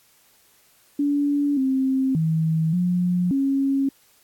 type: tone with pitch steps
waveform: sine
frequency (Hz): 287.2 / 264.5 / 160.3 / 178.5 / 273.3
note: D4 / C4 / E3 / F3 / C#4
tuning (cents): -39 / +19 / -48 / +38 / -24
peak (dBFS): -18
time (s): 0.99-3.89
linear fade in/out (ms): 5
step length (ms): 580
effects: white hiss -58 dBFS RMS until 4.23 s + AAC 64 kbps